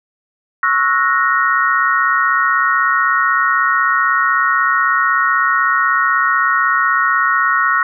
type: chord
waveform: sine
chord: F# dominant seventh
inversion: second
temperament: equal with one note detuned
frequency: 1108.7 / 1318.5 / 1454.6 / 1864.7 Hz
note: C#6 / E6 / F#6 / A#6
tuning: 0 / 0 / -30 / 0 cents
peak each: -17 dBFS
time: 0.63-7.83 s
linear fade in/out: 2 ms
effects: none